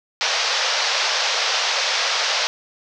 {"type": "band-pass noise", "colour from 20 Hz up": "white", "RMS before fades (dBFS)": -21, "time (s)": [0.21, 2.47], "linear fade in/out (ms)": 0, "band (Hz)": [480, 5800], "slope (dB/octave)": 48, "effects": []}